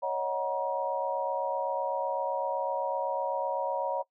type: chord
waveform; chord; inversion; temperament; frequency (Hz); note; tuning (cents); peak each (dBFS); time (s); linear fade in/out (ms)
sine; D# minor seventh; third; equal with one note detuned; 554.4 / 622.3 / 740 / 951.9; C#5 / D#5 / F#5 / A#5; 0 / 0 / 0 / +36; -32 / -36 / -36 / -31; 0.02-4.03; 20
effects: noise-tail reverb RT60 0.1 s tail -21 dB re dry